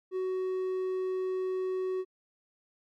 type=tone; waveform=triangle; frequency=373.1 Hz; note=F#4; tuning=14 cents sharp; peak=-27 dBFS; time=0.11-2.05 s; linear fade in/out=50 ms; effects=MP3 64 kbps